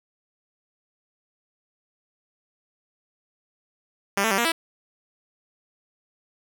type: tone with pitch steps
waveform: 5% pulse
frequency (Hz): 198.6 / 223.3 / 194.8 / 236.1 / 329.6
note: G3 / A3 / G3 / A#3 / E4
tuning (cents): +23 / +26 / -11 / +22 / 0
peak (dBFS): -9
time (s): 4.17-4.52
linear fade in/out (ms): 5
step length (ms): 70
effects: none